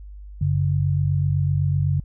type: tone pair together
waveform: sine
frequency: 94.06 / 142 Hz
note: F#2 / C#3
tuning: +29 / +42 cents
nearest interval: perfect fifth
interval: 713 cents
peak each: -21 / -20 dBFS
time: 0.41-2 s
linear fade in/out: 5 ms
effects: added 50 Hz sine -36 dBFS peak until 2.04 s